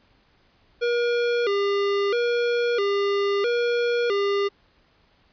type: tone with vibrato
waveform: square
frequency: 437.8 Hz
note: A4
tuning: 9 cents flat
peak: -21 dBFS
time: 0.81-4.49 s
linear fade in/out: 20 ms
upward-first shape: square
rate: 0.76 Hz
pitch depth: 150 cents each way
effects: pink hiss -61 dBFS RMS until 5.32 s + resampled to 11025 Hz